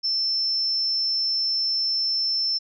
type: tone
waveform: sine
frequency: 5330 Hz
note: E8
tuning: 18 cents sharp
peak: -21 dBFS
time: 0.03-2.59 s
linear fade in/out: 20 ms
effects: none